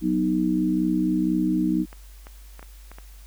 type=chord; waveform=sine; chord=B major; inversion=second; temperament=equal; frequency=185 / 246.9 / 311.1 Hz; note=F#3 / B3 / D#4; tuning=0 / 0 / 0 cents; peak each=-25 / -26 / -22 dBFS; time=0.01-1.86 s; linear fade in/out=50 ms
type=clicks; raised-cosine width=0.5 ms; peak=-27 dBFS; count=6; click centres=1.929 / 2.269 / 2.594 / 2.628 / 2.916 / 2.985 s
effects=added 49 Hz sine -42 dBFS peak until 3.26 s + white hiss -54 dBFS RMS until 3.26 s